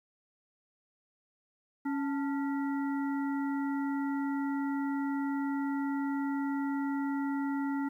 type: harmonic tone with a mistuned harmonic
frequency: 277.2 Hz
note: C#4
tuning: in tune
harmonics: 1 / 3 / 5 / 7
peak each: -30 / -40 / -44 / -47 dBFS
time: 1.85-7.89 s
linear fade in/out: 10 ms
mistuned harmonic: 3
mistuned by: +98 cents
effects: 11-bit